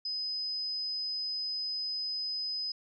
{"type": "tone", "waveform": "sine", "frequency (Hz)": 5030, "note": "D#8", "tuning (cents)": 18, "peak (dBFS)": -32, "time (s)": [0.05, 2.72], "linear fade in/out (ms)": 5, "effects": []}